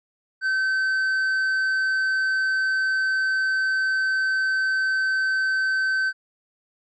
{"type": "tone with tanh clipping", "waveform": "triangle", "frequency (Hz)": 1539, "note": "G6", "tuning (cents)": -32, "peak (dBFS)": -21, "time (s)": [0.41, 6.13], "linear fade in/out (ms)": 50, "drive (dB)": 9, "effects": []}